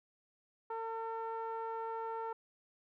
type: tone with low-pass filter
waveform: sawtooth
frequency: 451.8 Hz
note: A4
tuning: 46 cents sharp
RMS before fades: -40 dBFS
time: 0.7-2.33 s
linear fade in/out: 5 ms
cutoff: 1100 Hz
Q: 8.5
effects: none